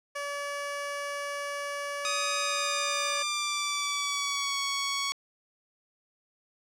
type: tone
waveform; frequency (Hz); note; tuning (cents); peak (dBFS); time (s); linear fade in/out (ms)
15% pulse; 572; D5; -46; -26; 0.15-3.23; 10
type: tone with pitch glide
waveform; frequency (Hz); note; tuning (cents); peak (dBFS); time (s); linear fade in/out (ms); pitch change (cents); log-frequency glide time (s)
10% pulse; 1244.5 to 1115.1; D#6 to C#6; 0 to +10; -20; 2.05-5.12; 0; -190; 2.4-4.58
effects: low-pass 10000 Hz 12 dB/octave